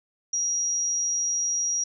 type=tone with amplitude modulation; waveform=sine; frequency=5720 Hz; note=F8; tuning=41 cents sharp; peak=-21 dBFS; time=0.33-1.84 s; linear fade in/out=5 ms; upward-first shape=sine; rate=167 Hz; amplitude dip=45%; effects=none